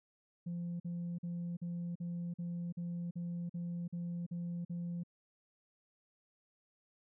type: tone bursts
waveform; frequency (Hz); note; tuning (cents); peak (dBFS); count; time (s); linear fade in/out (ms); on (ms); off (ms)
sine; 172.9; F3; -17; -35; 12; 0.46-5.035; 10; 340; 45
effects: tanh soft clip ceiling -35 dBFS